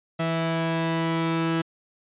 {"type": "tone pair together", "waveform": "sawtooth", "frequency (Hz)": [164.3, 328.4], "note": ["E3", "E4"], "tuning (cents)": [-5, -6], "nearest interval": "octave", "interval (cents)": 1199, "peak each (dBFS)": -21, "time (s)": [0.19, 1.62], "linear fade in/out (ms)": 10, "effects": ["resampled to 8000 Hz"]}